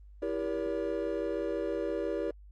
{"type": "chord", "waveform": "triangle", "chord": "E diminished seventh", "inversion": "none", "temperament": "just", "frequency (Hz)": [329.6, 395.6, 474.7, 569.6], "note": ["E4", "G4", "Bb4", "Db5"], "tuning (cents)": [0, 16, 31, 47], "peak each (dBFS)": -34, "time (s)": [0.22, 2.31], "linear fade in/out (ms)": 5, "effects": ["added 50 Hz sine -49 dBFS peak until 2.51 s", "Opus 32 kbps"]}